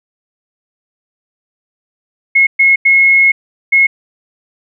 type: tone bursts at uneven times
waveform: sine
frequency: 2170 Hz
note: C#7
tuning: 37 cents flat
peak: -5 dBFS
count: 4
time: 2.35-2.47 / 2.59-2.76 / 2.85-3.32 / 3.72-3.87 s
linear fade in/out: 10 ms
effects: none